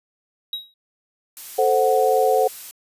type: tone with exponential decay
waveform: triangle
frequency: 3823 Hz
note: A#7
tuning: 43 cents sharp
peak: -20 dBFS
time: 0.53-0.74 s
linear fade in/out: 2 ms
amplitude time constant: 44 ms
type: noise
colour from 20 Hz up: blue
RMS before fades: -35 dBFS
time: 1.37-2.71 s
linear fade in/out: 0 ms
type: chord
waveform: sine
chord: F# diminished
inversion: first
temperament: equal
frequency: 440 / 523.3 / 740 Hz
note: A4 / C5 / F#5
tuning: 0 / 0 / 0 cents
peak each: -19 dBFS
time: 1.58-2.48 s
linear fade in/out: 10 ms
effects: resampled to 32000 Hz